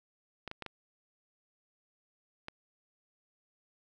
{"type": "clicks", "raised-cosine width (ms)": 0.3, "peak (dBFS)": -24, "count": 5, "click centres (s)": [0.477, 0.514, 0.623, 0.663, 2.484], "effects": []}